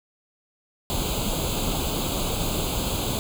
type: noise with comb filter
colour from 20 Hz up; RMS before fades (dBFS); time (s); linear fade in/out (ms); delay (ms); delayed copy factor
pink; -26; 0.9-3.19; 0; 0.27; +0.9
effects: none